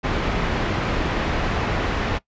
pink low-pass noise, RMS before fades -23 dBFS, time 0.03-2.19 s, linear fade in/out 20 ms, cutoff 2500 Hz, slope 12 dB/octave, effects noise-tail reverb RT60 0.1 s tail -20 dB re dry + resampled to 16000 Hz

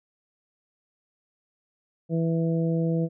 harmonic tone, 164.81 Hz, E3, in tune, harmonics 1 / 2 / 3 / 4, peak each -23 / -30 / -30 / -38 dBFS, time 2.09-3.09 s, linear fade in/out 50 ms, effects none

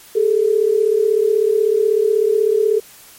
sine tone pair together, 405.2 / 441.4 Hz, G#4 / A4, -43 / +5 cents, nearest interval minor second, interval 148 cents, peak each -16 / -14 dBFS, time 0.15-2.8 s, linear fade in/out 10 ms, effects white hiss -43 dBFS RMS until 3.18 s + MP3 64 kbps

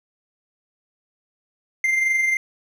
triangle tone with amplitude modulation, 2093 Hz, C7, in tune, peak -14 dBFS, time 1.84-2.37 s, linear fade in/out 2 ms, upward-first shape sine, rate 22.9 Hz, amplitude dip 40%, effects none

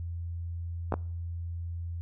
clicks, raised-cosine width 1 ms, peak -14 dBFS, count 2, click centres 0.923 / 0.94 s, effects noise-tail reverb RT60 0.6 s tail -25 dB re dry + added 85 Hz sine -33 dBFS peak until 2.01 s

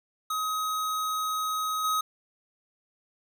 square tone with level steps, 1265 Hz, D#6, 28 cents sharp, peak -28 / -25 dBFS, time 0.3-2.01 s, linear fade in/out 5 ms, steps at 1.84 s, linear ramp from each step 5 ms, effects none

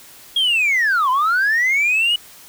sine linear two-way sweep, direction down then up, 3304 to 987.8 to 2951 Hz, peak -12 dBFS, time 0.36-2.16 s, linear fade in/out 5 ms, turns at 1.1 s, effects tanh soft clip ceiling -12 dBFS + white hiss -43 dBFS RMS until 2.48 s

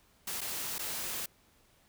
white noise with dropouts, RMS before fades -37 dBFS, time 0.27-1.26 s, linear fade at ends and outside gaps 5 ms, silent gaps 0.408-0.413 / 0.783-0.791 s, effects pink hiss -66 dBFS RMS until 1.88 s

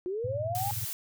sine linear sweep, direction up, 349.2 to 830.6 Hz, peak -30 dBFS, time 0.06-0.71 s, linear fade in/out 0 ms
sine tone with tremolo, 110 Hz, A2, in tune, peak -30 dBFS, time 0.24-0.85 s, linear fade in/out 5 ms, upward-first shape sine, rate 19 Hz, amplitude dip 95%
blue noise, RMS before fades -36 dBFS, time 0.55-0.93 s, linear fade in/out 0 ms
effects none

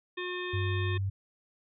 harmonic tone, 360 Hz, F#4, 47 cents flat, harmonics 1 / 3 / 5 / 7 / 9 / 10, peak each -36 / -42 / -39 / -42 / -47 / -44 dBFS, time 0.17-0.98 s, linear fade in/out 10 ms
sine tone, 97.3 Hz, G2, 12 cents flat, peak -28 dBFS, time 0.53-1.1 s, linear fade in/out 10 ms
effects none

